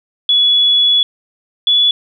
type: tone pair in turn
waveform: sine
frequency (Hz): 3397 / 3421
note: G#7 / A7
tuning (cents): +38 / -49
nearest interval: unison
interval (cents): 13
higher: second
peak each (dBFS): -8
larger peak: neither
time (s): 0.29-1.03 / 1.67-1.91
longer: first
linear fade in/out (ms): 2
effects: none